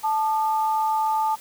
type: tone pair together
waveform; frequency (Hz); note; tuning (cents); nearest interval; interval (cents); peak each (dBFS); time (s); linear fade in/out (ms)
sine; 876.4 / 1210; A5 / D#6; -7 / -49; tritone; 558; -20 / -29; 0.03-1.36; 20
effects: white hiss -45 dBFS RMS until 1.4 s